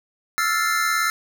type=chord; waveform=square; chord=F major seventh; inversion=third; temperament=equal; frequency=1318.5 / 1396.9 / 1760 / 2093 Hz; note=E6 / F6 / A6 / C7; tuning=0 / 0 / 0 / 0 cents; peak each=-24 / -26 / -26 / -27 dBFS; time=0.38-1.1 s; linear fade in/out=0 ms; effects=none